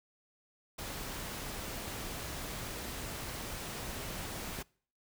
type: noise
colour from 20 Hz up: pink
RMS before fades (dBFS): -41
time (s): 0.78-4.63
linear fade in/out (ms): 10
effects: noise-tail reverb RT60 0.5 s tail -25 dB re dry